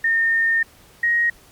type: tone pair in turn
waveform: sine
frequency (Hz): 1824 / 1880.7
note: A#6 / A#6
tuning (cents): -38 / +15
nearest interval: minor second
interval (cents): 53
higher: second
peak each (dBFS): -15 / -15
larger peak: neither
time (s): 0.04-0.63 / 1.03-1.3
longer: first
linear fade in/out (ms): 5
effects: pink hiss -50 dBFS RMS until 1.51 s + MP3 96 kbps